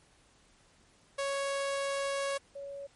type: tone pair in turn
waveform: sawtooth / sine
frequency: 554.4 / 559.9 Hz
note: C#5 / C#5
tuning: 0 / +17 cents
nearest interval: unison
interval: 17 cents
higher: second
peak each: -27 / -39 dBFS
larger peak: first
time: 1.18-2.38 / 2.55-2.87 s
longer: first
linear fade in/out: 10 ms
effects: pink hiss -64 dBFS RMS until 2.95 s + MP3 48 kbps